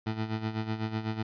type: tone with tremolo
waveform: 20% pulse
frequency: 110 Hz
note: A2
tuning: in tune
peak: -23 dBFS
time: 0.06-1.23 s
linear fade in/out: 10 ms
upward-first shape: sine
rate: 8 Hz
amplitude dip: 70%
effects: resampled to 11025 Hz